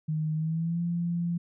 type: tone with pitch glide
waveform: sine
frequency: 155.56 to 171.61 Hz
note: D#3 to F3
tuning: 0 to -30 cents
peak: -26 dBFS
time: 0.08-1.38 s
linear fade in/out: 10 ms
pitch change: +170 cents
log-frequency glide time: 0.35-0.81 s
effects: none